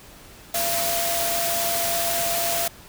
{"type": "tone in noise", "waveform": "sine", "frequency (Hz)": 682, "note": "F5", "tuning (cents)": -41, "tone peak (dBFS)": -26, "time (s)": [0.54, 2.68], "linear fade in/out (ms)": 5, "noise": "white", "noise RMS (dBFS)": -25, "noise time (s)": [0.54, 2.68], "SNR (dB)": -4, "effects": ["pink hiss -46 dBFS RMS until 2.88 s"]}